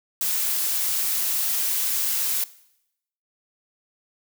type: noise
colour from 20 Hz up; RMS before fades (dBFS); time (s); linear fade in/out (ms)
blue; -24; 0.21-2.44; 2
effects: noise-tail reverb RT60 0.8 s tail -19 dB re dry